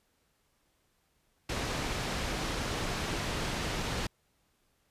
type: low-pass noise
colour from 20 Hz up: pink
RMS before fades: -34 dBFS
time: 1.49-4.07 s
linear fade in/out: 5 ms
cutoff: 6000 Hz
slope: 12 dB/octave
effects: pink hiss -73 dBFS RMS until 4.9 s + resampled to 32000 Hz